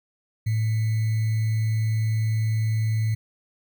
sine tone with sample-and-hold, 110 Hz, A2, in tune, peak -20 dBFS, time 0.46-3.15 s, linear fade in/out 10 ms, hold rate 2100 Hz, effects none

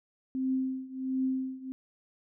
sine tone with tremolo, 261.6 Hz, C4, in tune, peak -25 dBFS, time 0.35-1.72 s, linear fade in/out 0 ms, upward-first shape triangle, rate 1.4 Hz, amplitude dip 90%, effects none

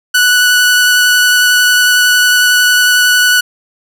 sawtooth tone with vibrato, 1480 Hz, F#6, in tune, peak -3 dBFS, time 0.14-3.41 s, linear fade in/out 10 ms, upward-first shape triangle, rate 11 Hz, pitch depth 12 cents each way, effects none

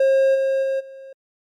triangle tone with level steps, 537 Hz, C5, 45 cents sharp, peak -11 / -15 / -17 / -34 dBFS, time 0-1.13 s, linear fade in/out 5 ms, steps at 0.34 / 0.62 / 0.79 s, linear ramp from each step 20 ms, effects MP3 64 kbps

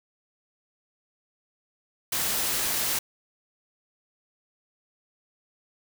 white noise, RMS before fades -27 dBFS, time 2.12-2.99 s, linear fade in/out 5 ms, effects none

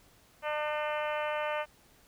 harmonic tone with a mistuned harmonic, 301.1 Hz, D4, 43 cents sharp, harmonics 2 / 3 / 4 / 5 / 6 / 7 / 8 / 9 / 10, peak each -33 / -37 / -39 / -41 / -43 / -44 / -45 / -46 / -47 dBFS, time 0.42-1.66 s, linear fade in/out 50 ms, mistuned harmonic 9, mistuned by -25 cents, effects pink hiss -62 dBFS RMS until 2.07 s

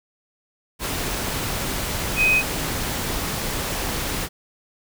sine tone in noise, 2513 Hz, D#7, 17 cents sharp, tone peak -15 dBFS, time 2.16-2.43 s, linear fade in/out 50 ms, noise pink, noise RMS -26 dBFS, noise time 0.79-4.29 s, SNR +8 dB, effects none

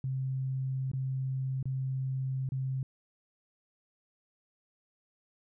sine tone with dropouts, 132.1 Hz, C3, 17 cents sharp, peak -30 dBFS, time 0.04-2.83 s, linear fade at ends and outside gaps 2 ms, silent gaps 0.916-0.934 / 1.628-1.655 / 2.49-2.52 s, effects none

